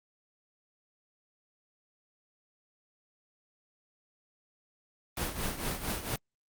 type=noise with tremolo; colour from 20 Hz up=pink; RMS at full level=-31 dBFS; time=5.17-6.16 s; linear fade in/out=2 ms; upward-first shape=triangle; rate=4.4 Hz; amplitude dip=75%; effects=Opus 32 kbps